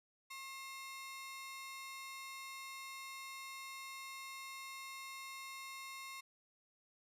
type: ring-modulated tone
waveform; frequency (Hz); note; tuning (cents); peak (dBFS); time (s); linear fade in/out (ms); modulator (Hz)
sawtooth; 1600; G6; +35; -40; 0.3-6.21; 10; 520
effects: resampled to 32000 Hz